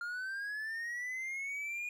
triangle linear sweep, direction up, 1396.9 to 2451 Hz, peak -35 dBFS, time 0.01-1.89 s, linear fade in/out 2 ms, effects none

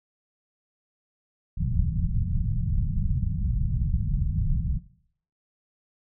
pink low-pass noise, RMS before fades -25 dBFS, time 1.57-4.79 s, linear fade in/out 10 ms, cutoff 180 Hz, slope 48 dB/octave, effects noise-tail reverb RT60 0.6 s tail -17 dB re dry

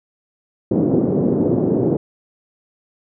white band-pass noise, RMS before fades -17 dBFS, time 0.71-1.97 s, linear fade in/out 5 ms, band 130 to 420 Hz, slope 24 dB/octave, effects none

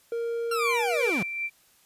triangle tone with pitch glide, 465.9 to 477.6 Hz, A#4 to A#4, -1 to +42 cents, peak -25 dBFS, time 0.12-1.1 s, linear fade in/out 2 ms, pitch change +43 cents, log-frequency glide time 0.62-0.83 s
40% pulse linear sweep, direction down, 1399 to 157.1 Hz, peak -26 dBFS, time 0.51-1.23 s, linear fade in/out 5 ms
sine tone with tremolo, 2349 Hz, D7, in tune, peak -25 dBFS, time 0.58-1.5 s, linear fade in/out 50 ms, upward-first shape sine, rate 2.4 Hz, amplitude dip 50%
effects white hiss -61 dBFS RMS until 1.85 s + resampled to 32000 Hz

